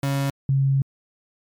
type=tone pair in turn; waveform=35% pulse / sine; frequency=138.59 / 136.21 Hz; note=C#3 / C#3; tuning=0 / -30 cents; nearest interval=unison; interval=30 cents; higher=first; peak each=-19 / -16 dBFS; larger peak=second; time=0.03-0.3 / 0.49-0.82 s; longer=second; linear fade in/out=2 ms; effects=MP3 96 kbps